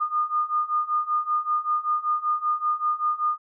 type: beating tone pair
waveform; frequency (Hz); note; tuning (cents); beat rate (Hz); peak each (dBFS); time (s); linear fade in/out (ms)
sine; 1217 / 1222.2; D#6 / D#6; -39 / -31; 5.2; -26 / -24; 0-3.38; 20
effects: none